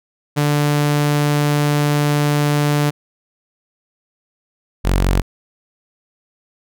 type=tone pair in turn; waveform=sawtooth; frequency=146.83 / 46.25 Hz; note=D3 / F#1; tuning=0 / 0 cents; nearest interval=octave + minor sixth; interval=2000 cents; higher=first; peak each=-10 / -9 dBFS; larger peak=second; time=0.36-2.91 / 4.84-5.22 s; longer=first; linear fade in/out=20 ms; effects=none